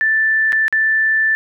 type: tone with dropouts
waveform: sine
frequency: 1764 Hz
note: A6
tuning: 4 cents sharp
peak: -12 dBFS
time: 0.01-1.35 s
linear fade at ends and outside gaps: 0 ms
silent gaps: 0.522-0.529 / 0.681-0.726 s
effects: none